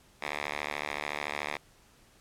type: tone with band-pass filter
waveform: 5% pulse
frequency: 73.7 Hz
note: D2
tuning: 7 cents sharp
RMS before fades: -36 dBFS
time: 0.21-1.58 s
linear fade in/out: 20 ms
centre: 2000 Hz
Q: 1.2
effects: pink hiss -61 dBFS RMS until 2.2 s + low-pass 12000 Hz 12 dB/octave